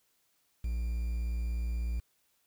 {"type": "tone with quantisation", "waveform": "triangle", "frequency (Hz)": 58.27, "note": "A#1", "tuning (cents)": 0, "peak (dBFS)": -28, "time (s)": [0.64, 2], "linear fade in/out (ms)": 5, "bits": 9, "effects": ["white hiss -73 dBFS RMS until 2.46 s"]}